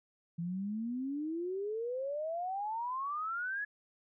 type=exponential sweep; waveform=sine; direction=up; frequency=165.3 to 1709 Hz; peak=-34 dBFS; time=0.38-3.65 s; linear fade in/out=10 ms; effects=none